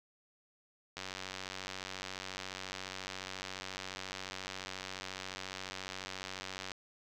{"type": "click train", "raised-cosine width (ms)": 0.2, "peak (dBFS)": -23, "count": 543, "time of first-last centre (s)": [0.97, 6.718], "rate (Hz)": 94.3, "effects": []}